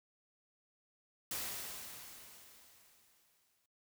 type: noise with exponential decay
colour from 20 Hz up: white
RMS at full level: -39 dBFS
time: 1.31-3.66 s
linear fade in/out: 2 ms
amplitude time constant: 510 ms
effects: noise-tail reverb RT60 0.1 s tail -17 dB re dry